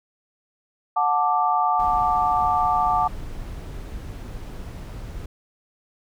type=chord; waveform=sine; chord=D major; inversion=first; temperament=equal with one note detuned; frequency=730.6 / 880 / 1174.7 Hz; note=F#5 / A5 / D6; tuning=-22 / 0 / 0 cents; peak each=-22 dBFS; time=0.96-3.08 s; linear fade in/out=10 ms
type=noise; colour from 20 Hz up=brown; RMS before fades=-34 dBFS; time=1.79-5.26 s; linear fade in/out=5 ms
effects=none